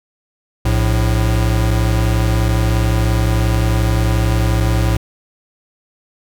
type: tone pair together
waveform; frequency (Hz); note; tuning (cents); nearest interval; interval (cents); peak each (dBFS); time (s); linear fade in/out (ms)
square; 58.54 / 110; A#1 / A2; +8 / 0; major seventh; 1092; -16; 0.65-4.97; 5
effects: none